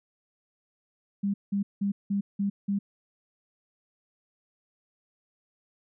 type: tone bursts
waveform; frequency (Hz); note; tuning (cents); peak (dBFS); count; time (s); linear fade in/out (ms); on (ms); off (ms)
sine; 200; G3; +35; -24; 6; 1.23-2.79; 10; 110; 180
effects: none